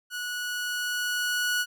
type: tone with level ramp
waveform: sawtooth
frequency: 1466 Hz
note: F#6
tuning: 16 cents flat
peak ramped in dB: -28 to -20 dBFS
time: 0.1-1.66 s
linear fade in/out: 50 ms
effects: none